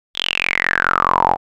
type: tone with band-pass filter sweep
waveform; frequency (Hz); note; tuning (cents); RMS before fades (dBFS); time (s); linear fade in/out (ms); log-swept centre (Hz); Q
sawtooth; 44.72; F1; +42; -17; 0.14-1.37; 50; 3500 to 780; 9.2
effects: none